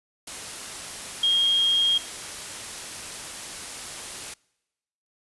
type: tone in noise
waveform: sine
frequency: 3243 Hz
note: G#7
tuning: 42 cents flat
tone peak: -18 dBFS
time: 1.23-1.98 s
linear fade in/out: 5 ms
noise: white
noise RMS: -36 dBFS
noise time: 0.27-4.34 s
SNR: +15 dB
effects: noise-tail reverb RT60 1.0 s tail -26 dB re dry + resampled to 24000 Hz